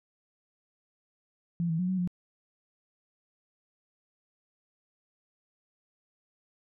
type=tone with pitch steps; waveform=sine; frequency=170.7 / 162.4 / 181.4 / 187 / 178 Hz; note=F3 / E3 / F#3 / F#3 / F3; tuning=-39 / -26 / -34 / +19 / +33 cents; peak=-26 dBFS; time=1.6-2.075 s; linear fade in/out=0 ms; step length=95 ms; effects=none